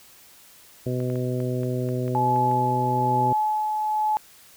harmonic tone, 125.7 Hz, B2, 31 cents sharp, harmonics 1 / 2 / 3 / 4 / 5, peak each -26 / -30 / -30 / -33 / -36 dBFS, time 0.86-3.33 s, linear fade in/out 5 ms
clicks, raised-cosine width 0.5 ms, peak -28 dBFS, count 9, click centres 1.003 / 1.101 / 1.157 / 1.403 / 1.633 / 1.889 / 2.08 / 2.361 / 2.514 s
sine tone with tremolo, 856 Hz, A5, 48 cents flat, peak -19 dBFS, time 2.15-4.17 s, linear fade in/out 0 ms, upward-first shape sine, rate 1.1 Hz, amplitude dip 35%
effects white hiss -51 dBFS RMS until 4.56 s

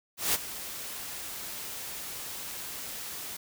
white noise with ADSR envelope, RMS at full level -25 dBFS, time 0.17-3.37 s, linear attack 170 ms, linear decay 27 ms, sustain -14 dB, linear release 7 ms, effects none

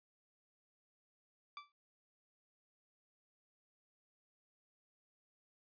sawtooth tone with exponential decay, 1165 Hz, D6, 14 cents flat, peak -39 dBFS, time 1.57-1.72 s, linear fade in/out 1 ms, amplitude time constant 31 ms, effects resampled to 11025 Hz

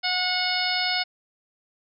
harmonic tone, 730 Hz, F#5, 24 cents flat, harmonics 1 / 2 / 3 / 4 / 5 / 6 / 7, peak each -30 / -31 / -29 / -32 / -32 / -29 / -29 dBFS, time 0.03-1.04 s, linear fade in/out 20 ms, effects none

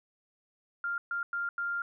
sine tone bursts at uneven times, 1396.9 Hz, F6, in tune, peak -30 dBFS, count 4, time 0.84-0.98 / 1.11-1.23 / 1.33-1.49 / 1.58-1.82 s, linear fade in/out 2 ms, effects none

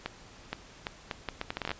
accelerating click train, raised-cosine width 0.3 ms, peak -16 dBFS, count 14, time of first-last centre 0.06-1.715 s, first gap 470 ms, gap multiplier 0.72, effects pink hiss -52 dBFS RMS until 1.79 s + resampled to 16000 Hz

